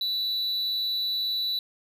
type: tone with amplitude modulation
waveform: triangle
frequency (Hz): 3951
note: B7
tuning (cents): 0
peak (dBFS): -22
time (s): 0.01-1.59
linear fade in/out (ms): 2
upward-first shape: sine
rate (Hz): 289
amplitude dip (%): 40
effects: none